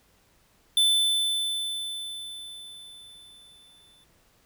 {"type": "tone with exponential decay", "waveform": "square", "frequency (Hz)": 3520, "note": "A7", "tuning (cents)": 0, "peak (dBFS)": -18, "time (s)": [0.77, 4.04], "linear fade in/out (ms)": 2, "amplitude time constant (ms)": 710, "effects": ["pink hiss -63 dBFS RMS until 4.45 s"]}